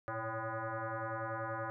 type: tone with frequency modulation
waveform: sine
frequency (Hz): 341.2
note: F4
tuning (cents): -40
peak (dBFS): -36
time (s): 0.08-1.7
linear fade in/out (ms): 0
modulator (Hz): 224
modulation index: 5.5
effects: none